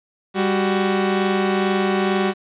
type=tone pair together; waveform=sawtooth; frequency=197.6 / 373 Hz; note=G3 / F#4; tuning=+14 / +14 cents; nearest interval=major seventh; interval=1100 cents; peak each=-16 dBFS; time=0.34-2.34 s; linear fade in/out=50 ms; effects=resampled to 8000 Hz + 8-bit